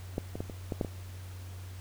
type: clicks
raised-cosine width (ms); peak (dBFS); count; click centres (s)
2; -17 / -23 / -21 / -26 / -19 / -15 / -22; 7; 0.181 / 0.355 / 0.405 / 0.498 / 0.722 / 0.812 / 0.848
effects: added 92 Hz sine -41 dBFS peak until 1.8 s + pink hiss -53 dBFS RMS until 1.8 s